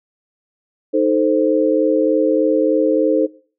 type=chord; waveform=sine; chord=A diminished; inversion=second; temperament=equal; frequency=311.1 / 440 / 523.3 Hz; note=Eb4 / A4 / C5; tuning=0 / 0 / 0 cents; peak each=-17 dBFS; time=0.93-3.27 s; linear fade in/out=20 ms; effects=noise-tail reverb RT60 0.4 s tail -19 dB re dry